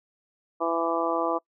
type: harmonic tone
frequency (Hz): 166.8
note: E3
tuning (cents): +21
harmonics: 2 / 3 / 4 / 5 / 6 / 7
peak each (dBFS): -30 / -30 / -29 / -33 / -32 / -30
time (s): 0.6-1.39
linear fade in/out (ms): 20
effects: noise-tail reverb RT60 0.1 s tail -25 dB re dry